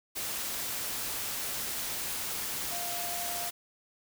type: tone in noise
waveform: sine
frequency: 698.5 Hz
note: F5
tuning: in tune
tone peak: -39 dBFS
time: 2.71-3.5 s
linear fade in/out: 20 ms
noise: white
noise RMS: -35 dBFS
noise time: 0.15-3.51 s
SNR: -7 dB
effects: none